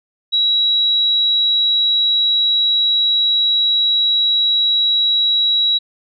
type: tone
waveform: sine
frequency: 3880 Hz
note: B7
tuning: 31 cents flat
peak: -12 dBFS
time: 0.32-5.79 s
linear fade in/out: 20 ms
effects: none